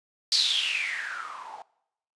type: noise with low-pass filter sweep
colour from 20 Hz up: violet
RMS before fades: -29 dBFS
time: 0.32-1.62 s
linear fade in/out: 0 ms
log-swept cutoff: 4600 to 760 Hz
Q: 9.5
effects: noise-tail reverb RT60 0.8 s tail -22 dB re dry + resampled to 22050 Hz